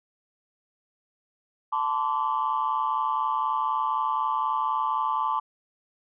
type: tone cluster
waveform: sine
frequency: 878 / 1029 / 1153 Hz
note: A5 / C6 / D6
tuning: -4 / -29 / -32 cents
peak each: -27 dBFS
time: 1.72-5.4 s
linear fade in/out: 10 ms
effects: tanh soft clip ceiling -16 dBFS